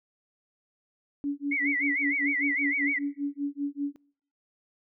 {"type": "tone with tremolo", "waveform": "sine", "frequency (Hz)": 285, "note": "C#4", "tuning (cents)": 48, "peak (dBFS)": -25, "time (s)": [1.24, 3.96], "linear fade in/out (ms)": 0, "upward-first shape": "sine", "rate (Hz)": 5.1, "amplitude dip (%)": 100}
{"type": "tone with vibrato", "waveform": "sine", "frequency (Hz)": 2100, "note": "C7", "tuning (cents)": 6, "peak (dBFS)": -25, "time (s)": [1.51, 2.99], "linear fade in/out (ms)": 10, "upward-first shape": "sine", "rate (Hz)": 6.6, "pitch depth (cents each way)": 140}
{"effects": ["noise-tail reverb RT60 0.6 s tail -24 dB re dry"]}